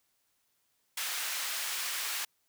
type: high-pass noise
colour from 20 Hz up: pink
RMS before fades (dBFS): -35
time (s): 0.97-2.25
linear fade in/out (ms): 5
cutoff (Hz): 1600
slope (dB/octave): 12
effects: white hiss -75 dBFS RMS until 2.48 s